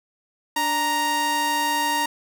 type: tone pair together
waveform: sawtooth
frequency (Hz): 293.7 / 933.3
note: D4 / A#5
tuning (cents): 0 / +2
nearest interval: octave + minor sixth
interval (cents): 2002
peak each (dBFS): -27 / -17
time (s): 0.56-2.06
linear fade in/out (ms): 5
effects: none